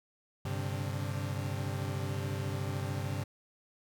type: chord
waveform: 40% pulse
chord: G suspended fourth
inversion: none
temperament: equal with one note detuned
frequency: 98 / 130.81 / 144.64 Hz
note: G2 / C3 / D3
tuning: 0 / 0 / -26 cents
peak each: -35 / -37 / -39 dBFS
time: 0.45-3.24 s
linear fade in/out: 5 ms
effects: none